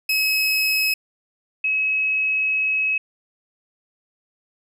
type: tone pair in turn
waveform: 30% pulse / sine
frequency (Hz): 2564 / 2564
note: E7 / E7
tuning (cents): -49 / -49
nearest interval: unison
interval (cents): 0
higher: neither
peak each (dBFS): -15 / -18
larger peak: first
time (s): 0.09-0.94 / 1.64-2.98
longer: second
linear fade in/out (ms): 5
effects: none